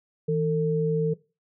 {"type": "tone pair together", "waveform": "sine", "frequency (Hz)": [161.13, 450], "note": ["E3", "A4"], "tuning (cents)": [-39, 39], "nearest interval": "octave + tritone", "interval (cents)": 1778, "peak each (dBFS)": [-25, -23], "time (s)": [0.28, 1.14], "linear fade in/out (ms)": 10, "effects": ["noise-tail reverb RT60 0.3 s tail -19 dB re dry"]}